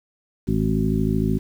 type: harmonic tone with a mistuned harmonic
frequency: 53.2 Hz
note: G#1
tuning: 42 cents sharp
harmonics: 1 / 2 / 3 / 4 / 5 / 7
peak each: -27 / -26 / -24 / -23 / -26 / -28 dBFS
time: 0.47-1.39 s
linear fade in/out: 20 ms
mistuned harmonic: 1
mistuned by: -48 cents
effects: 8-bit